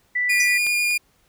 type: tone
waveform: sine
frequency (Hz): 1975.5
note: B6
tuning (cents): 0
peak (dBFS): -19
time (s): 0.15-0.58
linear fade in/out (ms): 10
type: tone with vibrato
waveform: 40% pulse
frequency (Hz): 2426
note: D#7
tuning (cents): -44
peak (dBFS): -18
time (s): 0.29-0.98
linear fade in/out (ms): 10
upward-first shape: sine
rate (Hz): 10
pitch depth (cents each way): 10
type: tone with exponential decay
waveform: sine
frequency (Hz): 5920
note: F#8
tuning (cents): 0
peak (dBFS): -17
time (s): 0.4-0.52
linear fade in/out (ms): 5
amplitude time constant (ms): 24
type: clicks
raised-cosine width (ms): 0.2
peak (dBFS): -17 / -26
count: 2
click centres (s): 0.667 / 0.91
effects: pink hiss -62 dBFS RMS until 1.28 s